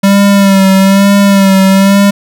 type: tone with vibrato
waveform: square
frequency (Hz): 196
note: G3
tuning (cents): 0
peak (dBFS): -4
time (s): 0.03-2.11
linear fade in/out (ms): 10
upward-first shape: sine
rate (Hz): 1.1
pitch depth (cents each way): 39
effects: none